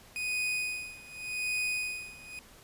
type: tone with tremolo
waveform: 40% pulse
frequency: 2489 Hz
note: D#7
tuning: in tune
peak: -28 dBFS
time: 0.16-2.39 s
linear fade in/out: 0 ms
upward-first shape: sine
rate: 0.86 Hz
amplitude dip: 90%
effects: pink hiss -55 dBFS RMS until 2.63 s + resampled to 32000 Hz